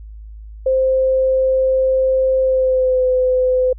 sine tone with pitch glide, 523.3 to 509.3 Hz, C5 to C5, 0 to -47 cents, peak -12 dBFS, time 0.66-3.73 s, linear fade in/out 5 ms, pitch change -47 cents, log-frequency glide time 2.41-3.05 s, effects added 53 Hz sine -32 dBFS peak until 3.78 s

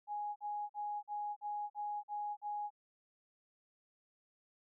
sine tone bursts, 830.6 Hz, G#5, in tune, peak -37 dBFS, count 8, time 0.07-2.705 s, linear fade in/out 50 ms, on 290 ms, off 45 ms, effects none

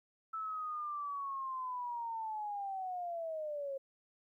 sine linear sweep, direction down, 1318.5 to 536 Hz, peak -37 dBFS, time 0.33-3.78 s, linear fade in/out 10 ms, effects 13-bit

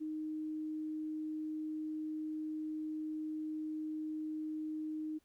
sine tone, 310 Hz, D#4, 6 cents flat, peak -37 dBFS, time 0-5.19 s, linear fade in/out 20 ms, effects pink hiss -75 dBFS RMS until 5.24 s

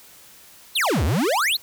square exponential two-way sweep, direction down then up, 4500 to 65.5 to 4500 Hz, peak -19 dBFS, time 0.75-1.57 s, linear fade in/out 10 ms, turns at 1.04 s, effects white hiss -48 dBFS RMS until 1.62 s

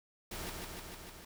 pink noise with echo, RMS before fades -42 dBFS, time 0.31-0.5 s, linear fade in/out 5 ms, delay 150 ms, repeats 5, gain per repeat -2 dB, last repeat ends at 1.25 s, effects none

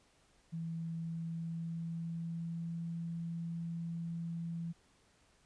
sine tone with pitch glide, 164.81 to 167.59 Hz, E3 to E3, 0 to +29 cents, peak -37 dBFS, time 0.52-4.73 s, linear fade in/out 20 ms, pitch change +29 cents, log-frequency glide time 0.96-2.83 s, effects pink hiss -69 dBFS RMS until 5.45 s + resampled to 22050 Hz

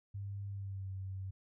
sine tone with pitch glide, 99.8 to 95.51 Hz, G2 to G2, +32 to -45 cents, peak -39 dBFS, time 0.14-1.31 s, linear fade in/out 10 ms, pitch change -77 cents, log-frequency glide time 0.49-0.9 s, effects none

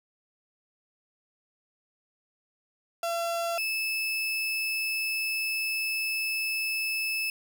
35% pulse tone pair in turn, 678 / 2615 Hz, E5 / E7, +49 / -15 cents, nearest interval octave + major seventh, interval 2336 cents, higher second, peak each -26 dBFS, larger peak neither, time 3.03-3.58 / 3.58-7.3 s, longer second, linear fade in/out 2 ms, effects none

